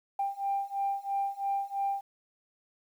sine beating tone pair, 791 / 794 Hz, G5 / G5, +15 / +22 cents, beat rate 3 Hz, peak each -32 / -31 dBFS, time 0.19-2.01 s, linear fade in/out 5 ms, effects tanh soft clip ceiling -22 dBFS + 10-bit

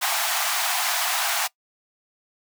pink high-pass noise, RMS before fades -24 dBFS, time 0.01-1.48 s, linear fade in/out 20 ms, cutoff 670 Hz, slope 96 dB/octave, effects noise-tail reverb RT60 0.1 s tail -22 dB re dry

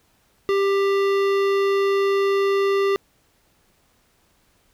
sine tone with hard clipping, 395 Hz, G4, 13 cents sharp, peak -19 dBFS, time 0.49-2.96 s, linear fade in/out 0 ms, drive 16 dB, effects pink hiss -62 dBFS RMS until 4.73 s

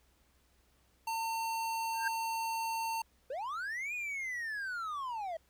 square tone, 905 Hz, A5, 48 cents sharp, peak -34 dBFS, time 1.07-3.02 s, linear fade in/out 5 ms
triangle tone with exponential growth, 1591 Hz, G6, 25 cents sharp, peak -26 dBFS, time 1.93-2.08 s, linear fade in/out 5 ms, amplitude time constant 32 ms
triangle linear two-way sweep, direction up then down, 484.3 to 2489 to 630 Hz, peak -34 dBFS, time 3.3-5.37 s, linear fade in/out 5 ms, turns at 3.94 s
effects added 63 Hz sine -70 dBFS peak until 5.49 s + pink hiss -71 dBFS RMS until 5.49 s

